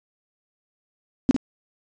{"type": "tone with echo", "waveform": "sine", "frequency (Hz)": 260, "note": "C4", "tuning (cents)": -11, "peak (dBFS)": -11, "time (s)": [1.29, 1.31], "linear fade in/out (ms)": 0, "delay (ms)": 54, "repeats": 1, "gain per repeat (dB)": -8, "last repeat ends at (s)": 1.364, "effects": ["resampled to 16000 Hz", "7-bit"]}